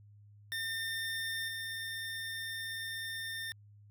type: tone with level steps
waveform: 25% pulse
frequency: 1809 Hz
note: A6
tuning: 48 cents sharp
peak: -31 / -34 dBFS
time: 0.52-3.52 s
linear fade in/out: 0 ms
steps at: 1.48 s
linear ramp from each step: 5 ms
effects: added 103 Hz sine -55 dBFS peak until 3.9 s